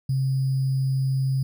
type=tone with sample-and-hold; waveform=sine; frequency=133.5 Hz; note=C3; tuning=35 cents sharp; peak=-20 dBFS; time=0.09-1.43 s; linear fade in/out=5 ms; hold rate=4900 Hz; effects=none